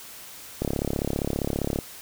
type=click train; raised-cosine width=2 ms; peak=-12 dBFS; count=42; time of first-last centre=0.62-1.788 s; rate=35.1 Hz; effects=white hiss -43 dBFS RMS until 2.01 s